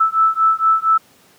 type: beating tone pair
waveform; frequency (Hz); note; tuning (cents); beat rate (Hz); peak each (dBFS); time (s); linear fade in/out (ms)
sine; 1313 / 1317.3; E6 / E6; -7 / -2; 4.3; -15; 0-0.98; 10
effects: pink hiss -51 dBFS RMS until 1.38 s + high-pass 150 Hz 12 dB/octave